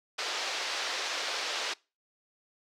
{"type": "band-pass noise", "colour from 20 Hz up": "white", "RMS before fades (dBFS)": -34, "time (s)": [0.18, 1.74], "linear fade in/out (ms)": 10, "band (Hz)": [400, 5200], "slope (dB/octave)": 24, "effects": ["noise-tail reverb RT60 0.3 s tail -24 dB re dry"]}